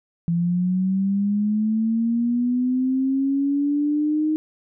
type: linear sweep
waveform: sine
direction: up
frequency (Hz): 167.9 to 311.6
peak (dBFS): -18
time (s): 0.28-4.36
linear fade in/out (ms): 0
effects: none